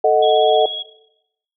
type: chord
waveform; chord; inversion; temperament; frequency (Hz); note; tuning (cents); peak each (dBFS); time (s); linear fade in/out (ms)
sine; D# diminished; second; equal; 440 / 622.3 / 740; A4 / D#5 / F#5; 0 / 0 / 0; -15; 0.04-0.66; 5
type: tone with vibrato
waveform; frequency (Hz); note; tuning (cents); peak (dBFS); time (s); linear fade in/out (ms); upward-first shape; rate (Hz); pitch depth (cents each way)
sine; 3322; G#7; 0; -23; 0.22-0.83; 10; triangle; 16; 24
effects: noise-tail reverb RT60 0.8 s tail -17 dB re dry